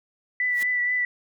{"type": "tone with vibrato", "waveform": "sine", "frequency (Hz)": 1975.5, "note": "B6", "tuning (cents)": 0, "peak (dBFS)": -21, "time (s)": [0.4, 1.05], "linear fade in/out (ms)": 2, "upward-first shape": "triangle", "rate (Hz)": 4.2, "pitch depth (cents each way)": 24}
{"type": "noise with exponential growth", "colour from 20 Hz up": "white", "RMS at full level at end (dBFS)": -33, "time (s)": [0.49, 0.63], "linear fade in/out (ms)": 2, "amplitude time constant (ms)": 30}
{"effects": []}